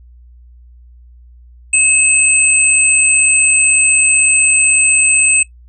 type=tone pair together; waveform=sine; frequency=2593 / 8171 Hz; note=E7 / C9; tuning=-29 / -42 cents; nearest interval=octave + minor sixth; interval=1987 cents; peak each=-12 / -10 dBFS; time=1.73-5.43 s; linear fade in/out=5 ms; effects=noise-tail reverb RT60 0.1 s tail -17 dB re dry + added 60 Hz sine -38 dBFS peak until 5.68 s